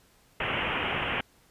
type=low-pass noise; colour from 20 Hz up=white; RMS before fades=-30 dBFS; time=0.4-1.21 s; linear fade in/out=5 ms; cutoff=3100 Hz; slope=96 dB/octave; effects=pink hiss -62 dBFS RMS until 1.5 s + resampled to 32000 Hz